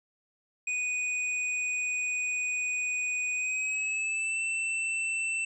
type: tone with pitch glide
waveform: square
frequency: 2481 to 2674 Hz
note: D#7 to E7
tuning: -6 to +24 cents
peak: -29 dBFS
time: 0.67-5.45 s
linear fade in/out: 5 ms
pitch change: +130 cents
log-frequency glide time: 3.33-4.4 s
effects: resampled to 24000 Hz